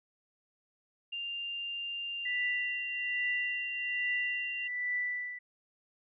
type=tone with pitch glide; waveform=sine; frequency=2794 to 2771 Hz; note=F7 to F7; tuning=0 to -14 cents; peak=-35 dBFS; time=1.12-4.68 s; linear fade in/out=10 ms; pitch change=-14 cents; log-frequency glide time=2.11-2.61 s
type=tone with tremolo; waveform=sine; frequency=1975.5 Hz; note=B6; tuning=in tune; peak=-29 dBFS; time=2.25-5.39 s; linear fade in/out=10 ms; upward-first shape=triangle; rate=1.2 Hz; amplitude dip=75%
effects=none